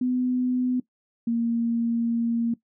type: tone pair in turn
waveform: sine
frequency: 251.2 / 232.6 Hz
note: B3 / A#3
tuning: +30 / -4 cents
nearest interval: minor second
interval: 134 cents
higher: first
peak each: -21 dBFS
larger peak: neither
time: 0.01-0.8 / 1.27-2.54 s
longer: second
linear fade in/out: 5 ms
effects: noise-tail reverb RT60 0.1 s tail -18 dB re dry